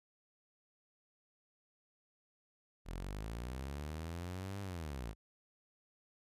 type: linear two-way sweep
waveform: sawtooth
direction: up then down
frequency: 40.25 to 100.7 to 49.13 Hz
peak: -37 dBFS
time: 2.85-5.15 s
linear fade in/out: 50 ms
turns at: 4.61 s
effects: resampled to 32000 Hz